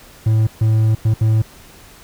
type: tone bursts at uneven times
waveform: triangle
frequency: 110 Hz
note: A2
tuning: in tune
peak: -9 dBFS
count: 4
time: 0.26-0.47 / 0.61-0.95 / 1.05-1.14 / 1.21-1.42 s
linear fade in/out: 5 ms
effects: pink hiss -43 dBFS RMS until 2.03 s